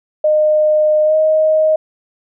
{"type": "tone with pitch glide", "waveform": "sine", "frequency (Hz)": [612, 625.2], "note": ["D#5", "D#5"], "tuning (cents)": [-29, 8], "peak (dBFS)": -9, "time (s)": [0.24, 1.76], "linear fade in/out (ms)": 5, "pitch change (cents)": 37, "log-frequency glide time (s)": [1.04, 1.15], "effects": []}